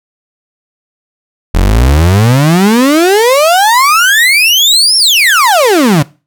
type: exponential two-way sweep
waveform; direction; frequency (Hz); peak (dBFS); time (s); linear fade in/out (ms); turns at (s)
35% pulse; up then down; 41.3 to 5510 to 134.6; -3; 1.54-6.03; 10; 4.97
effects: noise-tail reverb RT60 0.3 s tail -20 dB re dry